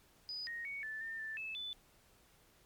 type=tone with pitch steps; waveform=sine; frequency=4967 / 1867 / 2231 / 1754 / 1805 / 1766 / 2611 / 3495 Hz; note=D#8 / A#6 / C#7 / A6 / A6 / A6 / E7 / A7; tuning=-4 / +2 / +11 / -6 / +44 / +6 / -17 / -12 cents; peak=-40 dBFS; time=0.29-1.73 s; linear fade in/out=0 ms; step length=180 ms; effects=pink hiss -67 dBFS RMS until 2.65 s + MP3 96 kbps